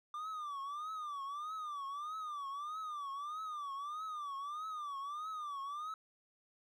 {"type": "tone with vibrato", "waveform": "triangle", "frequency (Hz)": 1187, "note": "D6", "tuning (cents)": 18, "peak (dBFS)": -38, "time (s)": [0.14, 5.94], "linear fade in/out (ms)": 2, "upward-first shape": "triangle", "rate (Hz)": 1.6, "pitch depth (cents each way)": 160, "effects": []}